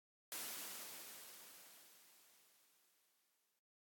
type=noise with exponential decay; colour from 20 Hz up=white; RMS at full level=-45 dBFS; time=0.32-3.59 s; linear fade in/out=0 ms; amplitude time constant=710 ms; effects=high-pass 200 Hz 12 dB/octave + AAC 64 kbps